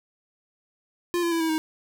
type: tone with pitch steps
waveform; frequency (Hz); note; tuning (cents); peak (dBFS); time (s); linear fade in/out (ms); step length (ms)
square; 349.2 / 340.4 / 331.9 / 323.6 / 315.4; F4 / F4 / E4 / E4 / D#4; 0 / -44 / +12 / -32 / +24; -23; 1.14-1.58; 0; 88
effects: none